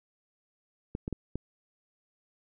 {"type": "clicks", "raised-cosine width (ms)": 3, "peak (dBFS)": -20, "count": 4, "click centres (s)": [0.951, 1.079, 1.127, 1.356], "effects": []}